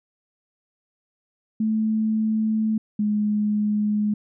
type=tone pair in turn; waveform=sine; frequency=218.4 / 209.8 Hz; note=A3 / G#3; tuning=-13 / +18 cents; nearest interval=minor second; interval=69 cents; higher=first; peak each=-19 dBFS; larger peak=neither; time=1.6-2.78 / 2.99-4.14 s; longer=first; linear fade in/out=5 ms; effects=none